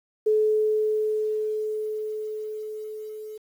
sine tone with level ramp, 430 Hz, A4, 40 cents flat, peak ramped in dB -17 to -35 dBFS, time 0.26-3.38 s, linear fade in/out 10 ms, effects 9-bit

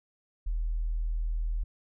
sine tone, 40.01 Hz, D#1, 49 cents sharp, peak -27 dBFS, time 0.46-1.64 s, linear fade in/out 10 ms, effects none

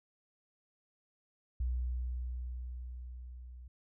sine tone with level ramp, 61.74 Hz, B1, in tune, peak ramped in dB -30 to -47 dBFS, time 1.6-3.68 s, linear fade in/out 5 ms, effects none

